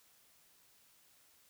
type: silence
effects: white hiss -67 dBFS RMS until 1.49 s